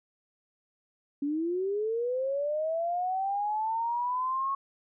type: linear sweep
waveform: sine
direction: up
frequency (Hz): 278.1 to 1101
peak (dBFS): -27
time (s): 1.22-4.55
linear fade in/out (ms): 5
effects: none